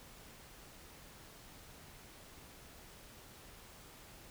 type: silence
effects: pink hiss -56 dBFS RMS until 4.3 s